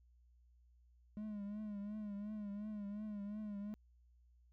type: tone with vibrato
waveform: triangle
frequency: 207.7 Hz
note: G#3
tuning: in tune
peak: -40 dBFS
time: 1.17-3.74 s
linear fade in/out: 0 ms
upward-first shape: triangle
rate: 2.8 Hz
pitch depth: 73 cents each way
effects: added 60 Hz sine -65 dBFS peak until 4.52 s